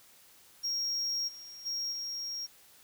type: tone with level steps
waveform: triangle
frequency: 5588 Hz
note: F8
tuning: in tune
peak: -29 / -44 / -31 / -34 dBFS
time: 0.63-2.47 s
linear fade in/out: 20 ms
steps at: 1.27 / 1.65 / 1.91 s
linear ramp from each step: 20 ms
effects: white hiss -59 dBFS RMS until 2.83 s